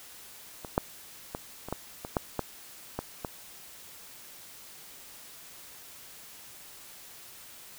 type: clicks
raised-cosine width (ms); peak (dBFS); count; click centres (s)
1; -24 / -9 / -19 / -24 / -16 / -22 / -11 / -14 / -17 / -18; 10; 0.648 / 0.779 / 1.349 / 1.686 / 1.726 / 2.049 / 2.168 / 2.393 / 2.99 / 3.248
effects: white hiss -49 dBFS RMS until 7.78 s